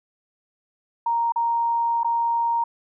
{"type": "tone with dropouts", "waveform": "sine", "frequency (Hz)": 932.3, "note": "A#5", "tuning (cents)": 0, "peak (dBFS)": -19, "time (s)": [1.06, 2.64], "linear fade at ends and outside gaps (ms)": 5, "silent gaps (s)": [[1.322, 1.359], [2.034, 2.045]], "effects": []}